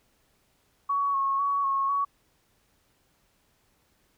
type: tone with vibrato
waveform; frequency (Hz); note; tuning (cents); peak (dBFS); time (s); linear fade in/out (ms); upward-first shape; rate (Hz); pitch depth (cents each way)
sine; 1108.7; C#6; 0; -23; 0.89-2.05; 10; square; 2; 23
effects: pink hiss -68 dBFS RMS until 4.17 s